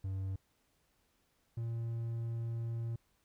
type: tone pair in turn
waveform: triangle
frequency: 95.8 / 115.62 Hz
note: G2 / A#2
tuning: -39 / -14 cents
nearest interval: minor third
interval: 325 cents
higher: second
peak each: -33 / -33 dBFS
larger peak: neither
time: 0.04-0.36 / 1.57-2.96 s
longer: second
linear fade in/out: 5 ms
effects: pink hiss -75 dBFS RMS until 3.24 s